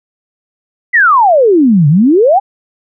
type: exponential two-way sweep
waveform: sine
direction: down then up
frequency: 2042 to 138.5 to 839 Hz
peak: -4 dBFS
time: 0.93-2.4 s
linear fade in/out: 20 ms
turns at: 1.88 s
effects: none